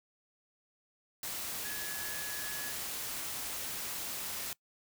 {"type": "tone in noise", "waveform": "sine", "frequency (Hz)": 1692, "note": "G#6", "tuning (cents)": 32, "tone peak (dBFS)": -43, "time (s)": [1.65, 2.72], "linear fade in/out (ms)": 2, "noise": "white", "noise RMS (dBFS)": -39, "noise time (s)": [1.23, 4.53], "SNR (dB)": -7, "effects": ["noise-tail reverb RT60 0.1 s tail -22 dB re dry"]}